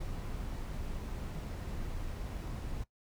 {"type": "noise", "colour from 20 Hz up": "brown", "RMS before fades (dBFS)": -39, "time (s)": [0, 2.84], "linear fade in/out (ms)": 10, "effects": ["noise-tail reverb RT60 0.1 s tail -17 dB re dry"]}